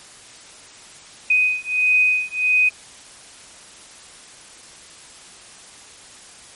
sine beating tone pair, 2500 / 2501.5 Hz, D#7 / D#7, +8 / +9 cents, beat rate 1.5 Hz, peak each -18 dBFS, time 1.3-2.69 s, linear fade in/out 5 ms, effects white hiss -43 dBFS RMS until 6.55 s + MP3 48 kbps

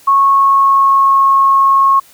sine tone with pitch glide, 1100 to 1090.5 Hz, C#6 to C#6, -14 to -29 cents, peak -6 dBFS, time 0.07-2 s, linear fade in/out 10 ms, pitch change -15 cents, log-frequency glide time 0.18-1.27 s, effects white hiss -44 dBFS RMS until 2.13 s

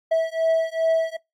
triangle beating tone pair, 650 / 652.5 Hz, E5 / E5, -24 / -18 cents, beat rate 2.5 Hz, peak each -20 dBFS, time 0.11-1.17 s, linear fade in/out 10 ms, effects noise-tail reverb RT60 0.2 s tail -24 dB re dry + AAC 64 kbps

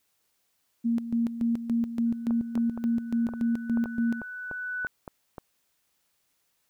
sine tone with tremolo, 232.6 Hz, A#3, 4 cents flat, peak -22 dBFS, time 0.84-4.22 s, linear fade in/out 20 ms, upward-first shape square, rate 3.5 Hz, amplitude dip 70%
sine tone with exponential growth, 1490 Hz, F#6, 12 cents sharp, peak -28 dBFS, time 2.06-4.87 s, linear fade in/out 0 ms, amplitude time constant 610 ms
clicks, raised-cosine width 1 ms, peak -24 dBFS, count 12, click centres 2.308 / 2.577 / 2.776 / 3.289 / 3.337 / 3.773 / 3.858 / 4.217 / 4.513 / 4.848 / 5.078 / 5.382 s
effects white hiss -73 dBFS RMS until 6.69 s

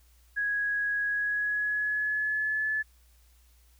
sine tone with pitch glide, 1661.2 to 1728.7 Hz, G#6 to A6, 0 to -31 cents, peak -26 dBFS, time 0.36-2.83 s, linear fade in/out 20 ms, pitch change +69 cents, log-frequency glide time 1.07-2.69 s, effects added 60 Hz sine -58 dBFS peak until 3.79 s + white hiss -66 dBFS RMS until 3.79 s

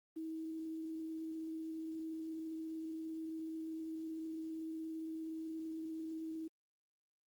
sine tone with quantisation, 320.7 Hz, E4, 48 cents flat, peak -40 dBFS, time 0.16-6.48 s, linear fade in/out 10 ms, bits 11, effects Opus 24 kbps

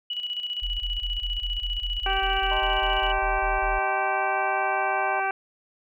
sine tone with tremolo, 2935 Hz, F#7, 15 cents flat, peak -26 dBFS, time 0.1-3.12 s, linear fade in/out 5 ms, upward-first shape square, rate 15 Hz, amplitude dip 55%
sine tone bursts, 41.2 Hz, E1, in tune, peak -28 dBFS, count 16, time 0.62-3.79 s, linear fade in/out 10 ms, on 170 ms, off 30 ms
harmonic tone, 387.4 Hz, G4, 20 cents flat, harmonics 1 / 2 / 3 / 4 / 5 / 6 / 7, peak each -34 / -26 / -33 / -29 / -42 / -33 / -39 dBFS, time 2.06-5.31 s, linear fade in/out 2 ms
sine chord, A diminished, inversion second, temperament equal, 622.3 / 880 / 1046.5 Hz, Eb5 / A5 / C6, 0 / 0 / 0 cents, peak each -32 / -34 / -33 dBFS, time 2.51-5.2 s, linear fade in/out 5 ms
effects none

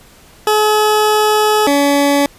20% pulse tone pair in turn, 426 / 284 Hz, G#4 / C#4, +44 / +42 cents, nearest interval perfect fifth, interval 702 cents, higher first, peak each -5 dBFS, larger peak neither, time 0.47-1.67 / 1.67-2.26 s, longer first, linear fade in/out 2 ms, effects pink hiss -44 dBFS RMS until 2.38 s + resampled to 32000 Hz

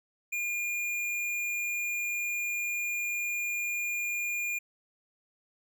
triangle tone with hard clipping, 2417 Hz, D7, 49 cents sharp, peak -31 dBFS, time 0.32-4.59 s, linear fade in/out 10 ms, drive 18 dB, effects none

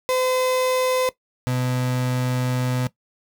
35% pulse tone pair in turn, 511 / 126.21 Hz, C5 / B2, -41 / +38 cents, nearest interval 2 octaves, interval 2421 cents, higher first, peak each -17 / -19 dBFS, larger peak first, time 0.09-1.09 / 1.47-2.87 s, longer second, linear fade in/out 0 ms, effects noise-tail reverb RT60 0.1 s tail -17 dB re dry

